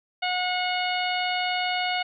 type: harmonic tone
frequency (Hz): 727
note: F#5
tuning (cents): -31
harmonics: 1 / 2 / 3 / 4 / 5 / 6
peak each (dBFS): -27 / -33 / -30 / -31 / -37 / -37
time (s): 0.22-2.03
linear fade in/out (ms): 10
effects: none